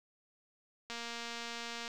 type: click train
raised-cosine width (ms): 0.2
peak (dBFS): -25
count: 230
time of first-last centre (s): 0.9-1.879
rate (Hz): 234
effects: none